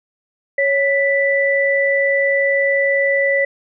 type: tone pair together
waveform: sine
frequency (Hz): 554.4 / 1977.4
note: C#5 / B6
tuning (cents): 0 / +2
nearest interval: octave + minor seventh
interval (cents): 2202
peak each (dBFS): -16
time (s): 0.58-3.45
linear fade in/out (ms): 5
effects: none